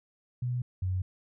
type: tone pair in turn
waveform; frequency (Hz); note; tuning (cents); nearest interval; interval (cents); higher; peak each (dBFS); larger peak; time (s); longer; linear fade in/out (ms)
sine; 123.6 / 92.6; B2 / F#2; +2 / +2; perfect fourth; 500; first; -28 / -27; second; 0.42-0.62 / 0.82-1.02; neither; 5
effects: none